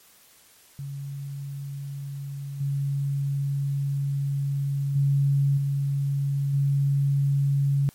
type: tone with level steps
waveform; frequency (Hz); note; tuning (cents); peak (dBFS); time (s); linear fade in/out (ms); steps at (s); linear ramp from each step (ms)
sine; 139.7; C#3; +14; -31 / -23 / -18 / -22 / -19; 0.79-7.89; 0; 2.6 / 4.95 / 5.57 / 6.53; 10
effects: white hiss -55 dBFS RMS until 7.94 s + MP3 64 kbps